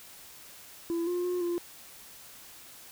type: tone with pitch steps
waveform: sine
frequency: 337.2 / 354 / 358.2 / 346.6 Hz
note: E4 / F4 / F4 / F4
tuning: +39 / +23 / +44 / -13 cents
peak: -25 dBFS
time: 0.9-1.58 s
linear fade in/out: 0 ms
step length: 170 ms
effects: tanh soft clip ceiling -27 dBFS + white hiss -50 dBFS RMS until 2.91 s